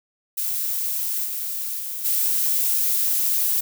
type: noise with level steps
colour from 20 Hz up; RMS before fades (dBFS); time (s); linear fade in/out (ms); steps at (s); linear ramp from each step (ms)
violet; -25 / -28 / -30 / -21; 0.37-3.61; 10; 1.24 / 1.78 / 2.04; 20
effects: none